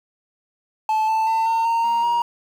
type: tone with pitch steps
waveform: triangle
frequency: 871 / 883.2 / 895.5 / 908 / 920.7 / 933.5 / 946.5 Hz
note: A5 / A5 / A5 / A#5 / A#5 / A#5 / A#5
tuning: -18 / +6 / +30 / -46 / -22 / +2 / +26 cents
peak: -15 dBFS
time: 0.89-2.22 s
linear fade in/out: 2 ms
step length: 190 ms
effects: 7-bit